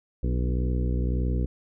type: harmonic tone with a mistuned harmonic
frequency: 61.74 Hz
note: B1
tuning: in tune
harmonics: 1 / 2 / 3 / 4 / 5 / 6 / 7 / 8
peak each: -24 / -30 / -34 / -36 / -38 / -40 / -41 / -42 dBFS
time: 0.23-1.46 s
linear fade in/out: 5 ms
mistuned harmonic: 5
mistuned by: -33 cents
effects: none